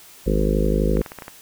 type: harmonic tone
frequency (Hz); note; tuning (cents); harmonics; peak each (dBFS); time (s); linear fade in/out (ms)
51.91; G#1; 0; 1 / 3 / 4 / 5 / 6 / 7 / 8 / 9 / 10; -20 / -25 / -25 / -29 / -31 / -27 / -28 / -27 / -29; 0.26-1.02; 10
type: clicks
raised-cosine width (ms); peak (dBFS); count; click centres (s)
0.5; -19; 7; 0.97 / 1.016 / 1.062 / 1.119 / 1.187 / 1.222 / 1.281
effects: white hiss -46 dBFS RMS until 1.41 s